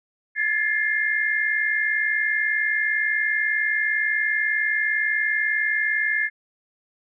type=tone cluster; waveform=sine; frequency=1691 / 1751 / 2112 Hz; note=G#6 / A6 / C7; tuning=+31 / -9 / +16 cents; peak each=-25 / -24 / -24 dBFS; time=0.35-6.3 s; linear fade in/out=50 ms; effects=none